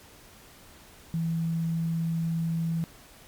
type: tone with quantisation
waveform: sine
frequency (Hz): 164.81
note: E3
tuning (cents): 0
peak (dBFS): -25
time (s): 1.14-2.84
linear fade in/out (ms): 0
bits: 9
effects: pink hiss -52 dBFS RMS until 3.27 s + MP3 96 kbps